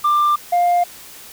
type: tone pair in turn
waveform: sine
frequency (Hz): 1188 / 703.5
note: D6 / F5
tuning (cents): +20 / +12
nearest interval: major sixth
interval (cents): 908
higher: first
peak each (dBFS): -10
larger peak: neither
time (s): 0.04-0.36 / 0.52-0.84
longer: neither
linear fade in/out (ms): 10
effects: tanh soft clip ceiling -11 dBFS + white hiss -39 dBFS RMS until 1.32 s